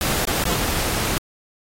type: noise with dropouts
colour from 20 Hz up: pink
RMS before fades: -22 dBFS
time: 0.01-1.18 s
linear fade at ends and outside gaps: 1 ms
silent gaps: 0.253-0.272 / 0.44-0.453 s
effects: AAC 48 kbps